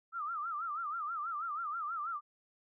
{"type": "tone with vibrato", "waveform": "sine", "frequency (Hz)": 1272, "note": "D#6", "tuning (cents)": 38, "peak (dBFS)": -35, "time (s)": [0.12, 2.21], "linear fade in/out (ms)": 50, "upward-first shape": "sine", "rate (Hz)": 6.2, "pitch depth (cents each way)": 150, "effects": []}